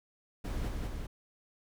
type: noise with echo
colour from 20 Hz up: brown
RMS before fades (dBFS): -35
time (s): 0.44-0.69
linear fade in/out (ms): 10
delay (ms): 190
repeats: 2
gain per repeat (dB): -2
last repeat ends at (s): 1.07
effects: none